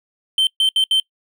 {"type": "tone bursts at uneven times", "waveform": "triangle", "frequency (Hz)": 3107, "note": "G7", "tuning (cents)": -16, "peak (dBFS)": -11, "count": 4, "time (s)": [[0.38, 0.47], [0.6, 0.69], [0.76, 0.84], [0.91, 1]], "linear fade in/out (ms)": 2, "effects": ["noise-tail reverb RT60 0.1 s tail -23 dB re dry"]}